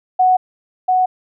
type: tone with echo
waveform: sine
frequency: 740 Hz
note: F#5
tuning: in tune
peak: -9 dBFS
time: 0.19-0.37 s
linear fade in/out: 10 ms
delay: 690 ms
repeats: 1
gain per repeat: -2 dB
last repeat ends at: 1.06 s
effects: none